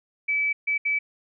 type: tone bursts at uneven times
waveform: sine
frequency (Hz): 2300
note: D7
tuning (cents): -37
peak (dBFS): -21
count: 3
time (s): 0.28-0.53 / 0.67-0.78 / 0.85-0.99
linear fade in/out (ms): 10
effects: none